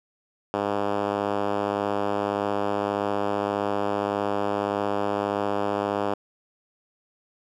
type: tone with band-pass filter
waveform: 5% pulse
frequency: 101.7 Hz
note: G#2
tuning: 36 cents flat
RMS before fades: -26 dBFS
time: 0.54-6.14 s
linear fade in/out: 0 ms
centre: 500 Hz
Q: 0.68
effects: none